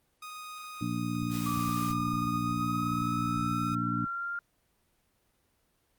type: tone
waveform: sawtooth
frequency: 1244.5 Hz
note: D#6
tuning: in tune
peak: -37 dBFS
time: 0.22-3.75 s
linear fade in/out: 5 ms
type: harmonic tone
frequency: 58.8 Hz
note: A#1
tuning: 16 cents sharp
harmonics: 2 / 3 / 4 / 5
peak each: -35 / -35 / -35 / -35 dBFS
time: 0.81-4.05 s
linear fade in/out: 5 ms
type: noise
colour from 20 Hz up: white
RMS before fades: -43 dBFS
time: 1.29-1.95 s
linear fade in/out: 50 ms
type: linear sweep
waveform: sine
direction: up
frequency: 1160 to 1400 Hz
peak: -32 dBFS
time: 1.46-4.39 s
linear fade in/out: 2 ms
effects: pink hiss -72 dBFS RMS until 5.98 s + Opus 24 kbps